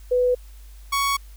sine / sawtooth tone pair in turn, 496.8 / 1115.3 Hz, B4 / C#6, +10 / +10 cents, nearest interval octave + major second, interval 1400 cents, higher second, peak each -16 dBFS, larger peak neither, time 0.11-0.35 / 0.92-1.17 s, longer second, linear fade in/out 10 ms, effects added 50 Hz sine -40 dBFS peak until 1.36 s + white hiss -55 dBFS RMS until 1.36 s

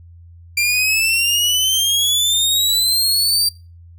sawtooth exponential sweep, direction up, 2369 to 4710 Hz, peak -11 dBFS, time 0.57-3.49 s, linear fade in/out 5 ms, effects noise-tail reverb RT60 0.3 s tail -22 dB re dry + added 85 Hz sine -39 dBFS peak until 3.98 s

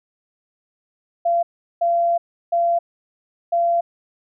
sine tone bursts at uneven times, 685 Hz, F5, 34 cents flat, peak -15 dBFS, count 4, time 1.25-1.43 / 1.81-2.18 / 2.52-2.79 / 3.52-3.81 s, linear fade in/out 10 ms, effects none

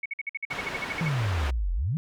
sine tone bursts, 2217 Hz, C#7, in tune, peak -28 dBFS, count 14, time 0.03-1.084 s, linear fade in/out 5 ms, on 27 ms, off 52 ms
white low-pass noise, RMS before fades -35 dBFS, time 0.5-1.51 s, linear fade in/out 10 ms, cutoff 2000 Hz, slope 12 dB/octave
sine exponential two-way sweep, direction down then up, 173 to 41.2 to 173 Hz, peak -24 dBFS, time 1.01-1.97 s, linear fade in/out 0 ms, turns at 1.73 s
effects none

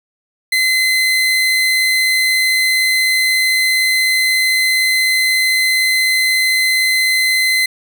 30% pulse tone, 2049 Hz, C7, 37 cents flat, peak -9 dBFS, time 0.52-7.66 s, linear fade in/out 5 ms, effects none

